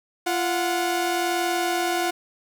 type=tone pair together; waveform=sawtooth; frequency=345.2 / 731.5 Hz; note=F4 / F#5; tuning=-20 / -20 cents; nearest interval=octave + minor second; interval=1300 cents; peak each=-21 dBFS; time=0.26-2.11 s; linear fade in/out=10 ms; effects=none